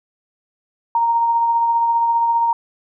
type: tone with tremolo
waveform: sine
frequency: 930 Hz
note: A#5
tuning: 4 cents flat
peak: -12 dBFS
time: 0.95-2.53 s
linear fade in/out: 2 ms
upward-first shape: triangle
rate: 15 Hz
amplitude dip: 35%
effects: none